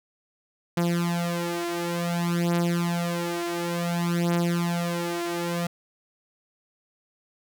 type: beating tone pair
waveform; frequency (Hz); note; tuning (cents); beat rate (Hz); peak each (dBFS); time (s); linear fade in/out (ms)
sawtooth; 171.7 / 172.26; F3 / F3; -29 / -23; 0.56; -23; 0.77-5.67; 5
effects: none